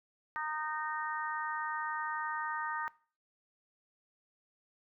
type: harmonic tone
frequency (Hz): 307.9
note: D#4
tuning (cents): -18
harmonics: 3 / 4 / 5 / 6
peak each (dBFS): -39 / -39 / -41 / -41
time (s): 0.36-2.88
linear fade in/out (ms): 0
effects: noise-tail reverb RT60 0.4 s tail -20 dB re dry